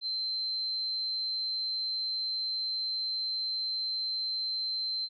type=tone; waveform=sine; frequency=4105 Hz; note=C8; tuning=34 cents flat; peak=-30 dBFS; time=0.01-5.09 s; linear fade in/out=50 ms; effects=none

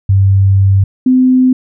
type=tone pair in turn; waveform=sine; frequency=97.4 / 256 Hz; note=G2 / C4; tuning=-11 / -38 cents; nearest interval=octave + perfect fourth; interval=1673 cents; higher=second; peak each=-5 dBFS; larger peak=neither; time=0.09-0.84 / 1.06-1.53 s; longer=first; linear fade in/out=5 ms; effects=none

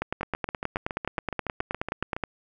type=two click trains; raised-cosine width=0.5 ms; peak=-16 / -12 dBFS; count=15 / 22; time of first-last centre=0.21-2.165 / 0.02-2.238 s; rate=7.16 / 9.47 Hz; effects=none

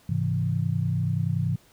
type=chord; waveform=sine; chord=Ab augmented; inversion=none; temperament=equal with one note detuned; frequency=103.83 / 133.48 / 164.81 Hz; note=Ab2 / C3 / E3; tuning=0 / +35 / 0 cents; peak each=-27 dBFS; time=0.09-1.56 s; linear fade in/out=5 ms; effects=pink hiss -58 dBFS RMS until 1.72 s

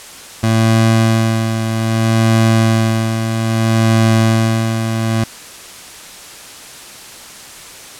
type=tone with tremolo; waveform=25% pulse; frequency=112.4 Hz; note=A2; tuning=37 cents sharp; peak=-5 dBFS; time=0.43-5.24 s; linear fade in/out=5 ms; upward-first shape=sine; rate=0.62 Hz; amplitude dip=55%; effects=white hiss -34 dBFS RMS until 7.99 s + low-pass 10000 Hz 12 dB/octave

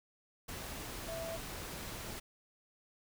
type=tone in noise; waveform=sine; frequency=659.3 Hz; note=E5; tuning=in tune; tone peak=-40 dBFS; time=1.08-1.37 s; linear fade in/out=10 ms; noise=pink; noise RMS=-44 dBFS; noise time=0.48-2.2 s; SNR=+1 dB; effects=none

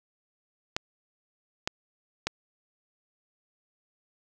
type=clicks; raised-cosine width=0.2 ms; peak=-10 dBFS; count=3; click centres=0.765 / 1.675 / 2.27 s; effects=none

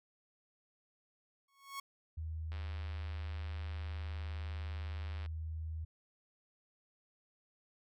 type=tone with exponential growth; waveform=sawtooth; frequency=1103 Hz; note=C#6; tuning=9 cents flat; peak=-35 dBFS; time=1.48-1.8 s; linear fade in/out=5 ms; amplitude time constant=69 ms
type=tone; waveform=sine; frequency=79.7 Hz; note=D#2; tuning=42 cents sharp; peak=-38 dBFS; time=2.17-5.85 s; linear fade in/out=10 ms
type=click train; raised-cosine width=0.3 ms; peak=-35 dBFS; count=274; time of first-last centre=2.52-5.261 s; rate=99.6 Hz
effects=none

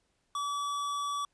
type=tone with hard clipping; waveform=sine; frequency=1147 Hz; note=D6; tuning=41 cents flat; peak=-33 dBFS; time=0.35-1.25 s; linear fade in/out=2 ms; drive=17 dB; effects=pink hiss -75 dBFS RMS until 1.33 s + resampled to 22050 Hz

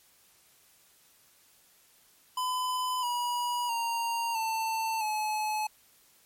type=tone with pitch steps; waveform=square; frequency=1009 / 968.5 / 929.5 / 892.2 / 856.3 Hz; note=B5 / B5 / A#5 / A5 / A5; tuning=+37 / -34 / -5 / +24 / -47 cents; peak=-29 dBFS; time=2.37-5.67 s; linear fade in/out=5 ms; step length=660 ms; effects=white hiss -62 dBFS RMS until 6.25 s + MP3 64 kbps

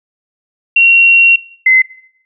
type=tone pair in turn; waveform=sine; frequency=2741 / 2053 Hz; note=F7 / C7; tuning=-33 / -33 cents; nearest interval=perfect fourth; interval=500 cents; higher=first; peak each=-4 dBFS; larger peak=neither; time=0.76-1.36 / 1.66-1.82 s; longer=first; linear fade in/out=5 ms; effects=noise-tail reverb RT60 0.7 s tail -20 dB re dry

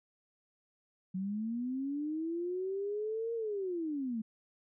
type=linear two-way sweep; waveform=sine; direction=up then down; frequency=182.5 to 466.2 to 212.8 Hz; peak=-33 dBFS; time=1.14-4.22 s; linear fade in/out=10 ms; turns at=3.34 s; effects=none

